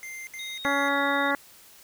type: tone bursts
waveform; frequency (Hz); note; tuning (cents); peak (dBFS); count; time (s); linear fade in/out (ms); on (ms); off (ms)
square; 2093; C7; 0; -37; 3; 0.03-0.884; 0; 240; 67
type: tone with pitch glide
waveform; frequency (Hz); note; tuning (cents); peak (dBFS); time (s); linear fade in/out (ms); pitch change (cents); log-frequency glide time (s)
sine; 3729 to 3699; A#7 to A#7; 0 to -14; -36; 0.39-1.31; 2; -14; 0.83-1.12
type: harmonic tone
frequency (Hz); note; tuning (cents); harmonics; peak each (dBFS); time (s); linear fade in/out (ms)
281; C#4; +24; 1 / 2 / 3 / 4 / 5 / 6 / 7; -30 / -30 / -30 / -30 / -30 / -30 / -30; 0.65-1.35; 0
effects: white hiss -52 dBFS RMS until 1.83 s